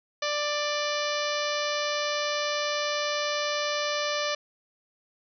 harmonic tone, 590 Hz, D5, 8 cents sharp, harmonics 1 / 2 / 3 / 4 / 5 / 6 / 7 / 8 / 9 / 10, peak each -30 / -33 / -35 / -36 / -37 / -38 / -38 / -39 / -40 / -40 dBFS, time 0.22-4.35 s, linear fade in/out 5 ms, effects none

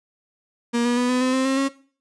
35% pulse tone with pitch steps, 236.7 / 241.5 / 246.5 / 251.5 / 256.6 / 261.9 / 267.2 / 272.7 Hz, A#3 / B3 / B3 / B3 / C4 / C4 / C4 / C#4, +27 / -39 / -3 / +32 / -34 / +2 / +36 / -28 cents, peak -17 dBFS, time 0.73-1.69 s, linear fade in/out 20 ms, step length 120 ms, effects noise-tail reverb RT60 0.4 s tail -17 dB re dry + resampled to 22050 Hz

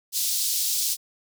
pink high-pass noise, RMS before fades -25 dBFS, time 0.12-0.97 s, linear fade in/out 50 ms, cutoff 4200 Hz, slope 24 dB/octave, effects none

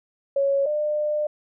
sine tone pair in turn, 554.4 / 600.5 Hz, C#5 / D5, 0 / +38 cents, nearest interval minor second, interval 138 cents, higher second, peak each -18 / -21 dBFS, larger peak first, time 0.36-0.66 / 0.66-1.27 s, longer second, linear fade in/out 5 ms, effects none

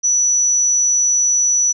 sine tone, 5920 Hz, F#8, in tune, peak -12 dBFS, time 0.03-1.73 s, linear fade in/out 20 ms, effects none

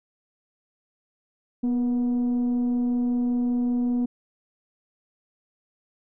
sine tone with frequency modulation, 244.6 Hz, B3, 16 cents flat, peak -19 dBFS, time 1.63-4.06 s, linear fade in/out 10 ms, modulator 232 Hz, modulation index 0.21, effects tanh soft clip ceiling -19 dBFS

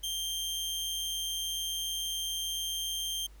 sawtooth tone with amplitude modulation, 3171 Hz, G7, 19 cents sharp, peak -27 dBFS, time 0.03-3.27 s, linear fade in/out 10 ms, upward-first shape sine, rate 167 Hz, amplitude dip 45%, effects added 50 Hz sine -50 dBFS peak until 3.4 s + pink hiss -63 dBFS RMS until 3.4 s

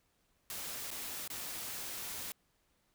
white noise with dropouts, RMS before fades -42 dBFS, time 0.5-2.32 s, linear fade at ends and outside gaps 1 ms, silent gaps 0.906-0.913 / 1.277-1.301 s, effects pink hiss -75 dBFS RMS until 2.94 s

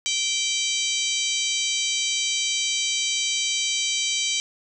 harmonic tone with a mistuned harmonic, 779 Hz, G5, 11 cents flat, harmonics 3 / 4 / 5 / 6 / 7 / 8 / 9 / 10, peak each -30 / -27 / -30 / -32 / -31 / -31 / -34 / -33 dBFS, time 0.06-4.4 s, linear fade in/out 0 ms, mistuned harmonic 7, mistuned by +87 cents, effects none

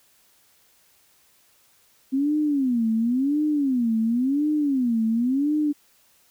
sine tone with vibrato, 259.8 Hz, C4, 12 cents flat, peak -19 dBFS, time 2.12-5.73 s, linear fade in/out 20 ms, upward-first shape sine, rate 0.94 Hz, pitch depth 270 cents each way, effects white hiss -60 dBFS RMS until 6.3 s

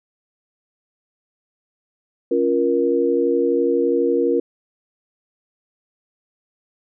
sine chord, Bb minor, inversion first, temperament equal with one note detuned, 277.2 / 349.2 / 472.1 Hz, Db4 / F4 / Bb4, 0 / 0 / +22 cents, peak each -22 / -20 / -18 dBFS, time 2.31-4.4 s, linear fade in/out 5 ms, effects none

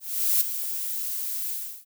violet noise with ADSR envelope, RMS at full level -20 dBFS, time 0-1.85 s, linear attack 410 ms, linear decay 8 ms, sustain -10 dB, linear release 350 ms, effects none

